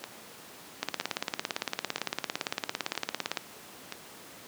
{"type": "two click trains", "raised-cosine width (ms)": 0.2, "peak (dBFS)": [-11, -18], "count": [46, 5], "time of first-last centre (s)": [[0.83, 3.372], [0.04, 3.923]], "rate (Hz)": [17.7, 1.03], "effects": ["pink hiss -48 dBFS RMS until 4.47 s", "high-pass 200 Hz 12 dB/octave"]}